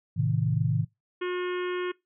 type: chord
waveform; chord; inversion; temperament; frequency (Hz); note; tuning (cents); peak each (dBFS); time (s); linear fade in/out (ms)
sine; A diminished; none; just; 110 / 132 / 158.4; A2 / C3 / Eb3; 0 / +16 / +31; -27; 0.16-0.85; 20
type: harmonic tone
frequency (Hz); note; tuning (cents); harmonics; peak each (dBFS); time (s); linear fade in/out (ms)
360; F#4; -47; 1 / 3 / 4 / 5 / 6 / 7 / 8 / 9; -28 / -38 / -40 / -42 / -44 / -45 / -46 / -47; 1.21-1.92; 10
effects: noise-tail reverb RT60 0.2 s tail -23 dB re dry